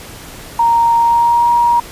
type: tone with pitch glide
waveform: sine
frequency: 931 to 948.9 Hz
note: A#5 to A#5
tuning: -2 to +31 cents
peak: -8 dBFS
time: 0.59-1.8 s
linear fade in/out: 5 ms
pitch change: +33 cents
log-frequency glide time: 0.98-1.5 s
effects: pink hiss -33 dBFS RMS until 1.91 s + resampled to 32000 Hz